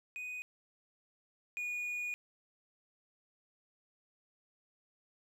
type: tone pair in turn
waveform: triangle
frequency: 2489 / 2452 Hz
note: D#7 / D#7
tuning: 0 / -26 cents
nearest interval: unison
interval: 26 cents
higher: first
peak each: -38 / -34 dBFS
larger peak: second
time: 0.16-0.42 / 1.57-2.14 s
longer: second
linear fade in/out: 0 ms
effects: none